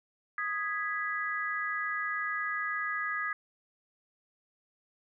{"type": "chord", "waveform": "sine", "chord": "G# minor", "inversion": "second", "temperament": "equal", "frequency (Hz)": [1244.5, 1661.2, 1975.5], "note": ["D#6", "G#6", "B6"], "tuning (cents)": [0, 0, 0], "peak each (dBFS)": [-35, -34, -36], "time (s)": [0.38, 3.33], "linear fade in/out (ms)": 2, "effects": []}